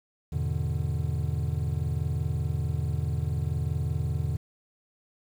triangle chord, E dominant seventh, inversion none, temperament just, 82.41 / 103.01 / 123.61 / 148.33 Hz, E2 / G#2 / B2 / D3, 0 / -14 / +2 / +18 cents, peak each -28 / -33 / -30 / -29 dBFS, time 0.32-4.37 s, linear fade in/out 10 ms, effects 9-bit

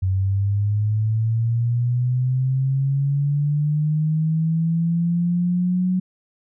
sine linear sweep, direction up, 93.2 to 185 Hz, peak -17 dBFS, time 0.02-6 s, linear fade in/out 10 ms, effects none

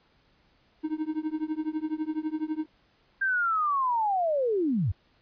triangle tone with tremolo, 311.1 Hz, D#4, in tune, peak -22 dBFS, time 0.83-2.66 s, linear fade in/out 20 ms, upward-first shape triangle, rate 12 Hz, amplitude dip 100%
sine linear sweep, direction down, 1599 to 76.5 Hz, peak -23 dBFS, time 3.21-4.92 s, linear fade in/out 10 ms
effects pink hiss -65 dBFS RMS until 5.21 s + resampled to 11025 Hz

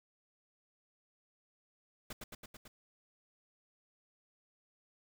pink noise with echo, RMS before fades -44 dBFS, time 2.1-2.13 s, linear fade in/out 5 ms, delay 110 ms, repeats 5, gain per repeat -2 dB, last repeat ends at 2.68 s, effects none

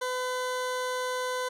20% pulse tone, 505 Hz, B4, 39 cents sharp, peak -24 dBFS, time 0.01-1.49 s, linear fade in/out 10 ms, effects low-pass 11000 Hz 12 dB/octave

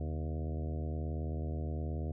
harmonic tone with a mistuned harmonic, 78.8 Hz, D#2, 23 cents sharp, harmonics 1 / 2 / 3 / 4 / 5 / 6 / 7 / 8 / 9, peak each -35 / -41 / -45 / -47 / -49 / -51 / -52 / -53 / -54 dBFS, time 0-2.12 s, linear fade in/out 5 ms, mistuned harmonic 2, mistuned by -120 cents, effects none

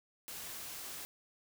white noise, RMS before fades -45 dBFS, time 0.28-1.05 s, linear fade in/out 0 ms, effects none

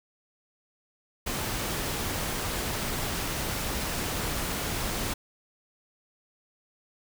pink noise, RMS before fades -31 dBFS, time 1.26-5.14 s, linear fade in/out 10 ms, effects none

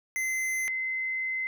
square / sine tone pair in turn, 2057 / 2057 Hz, C7 / C7, -30 / -30 cents, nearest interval unison, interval 0 cents, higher neither, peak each -28 dBFS, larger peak neither, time 0.16-0.68 / 0.68-1.47 s, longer second, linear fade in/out 0 ms, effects none

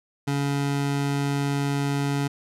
25% pulse tone, 141.1 Hz, C#3, 31 cents sharp, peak -19 dBFS, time 0.27-2.28 s, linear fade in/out 10 ms, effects low-pass 11000 Hz 12 dB/octave

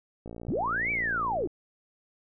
click train, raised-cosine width 2 ms, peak -27 dBFS, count 71, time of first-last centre 0.26-1.473 s, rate 57.7 Hz
sine linear two-way sweep, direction up then down, 60.3 to 2349 to 295.2 Hz, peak -26 dBFS, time 0.48-1.47 s, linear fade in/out 5 ms, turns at 0.91 s
effects none

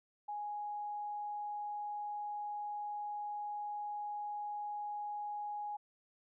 sine tone, 830.6 Hz, G#5, in tune, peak -38 dBFS, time 0.28-5.77 s, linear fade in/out 10 ms, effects none

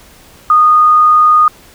sine tone, 1232 Hz, D#6, 17 cents flat, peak -4 dBFS, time 0.5-1.48 s, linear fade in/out 2 ms, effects pink hiss -41 dBFS RMS until 1.74 s

